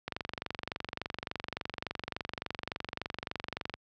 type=click train; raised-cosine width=0.3 ms; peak=-18 dBFS; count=87; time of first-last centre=0.08-3.74 s; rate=23.5 Hz; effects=high-pass 60 Hz 12 dB/octave